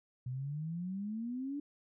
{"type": "exponential sweep", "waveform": "sine", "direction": "up", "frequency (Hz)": [122.9, 293.7], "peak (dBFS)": -36, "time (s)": [0.26, 1.6], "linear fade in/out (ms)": 5, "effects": []}